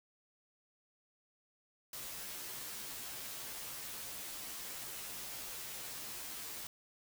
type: noise with comb filter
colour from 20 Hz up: white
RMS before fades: -45 dBFS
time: 1.93-6.67 s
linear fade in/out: 2 ms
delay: 12 ms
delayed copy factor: -1
effects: none